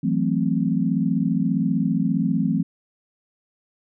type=chord; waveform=sine; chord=F# half-diminished seventh; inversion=third; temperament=equal; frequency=164.81 / 185 / 220 / 261.6 Hz; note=E3 / F#3 / A3 / C4; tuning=0 / 0 / 0 / 0 cents; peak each=-24 dBFS; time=0.03-2.63 s; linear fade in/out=10 ms; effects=none